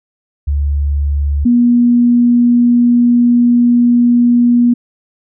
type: tone pair in turn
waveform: sine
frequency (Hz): 71.7 / 240.6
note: D2 / B3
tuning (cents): -41 / -45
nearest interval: octave + major sixth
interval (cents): 2096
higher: second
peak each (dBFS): -11 / -6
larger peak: second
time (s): 0.47-1.45 / 1.45-4.74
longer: second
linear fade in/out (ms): 10
effects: none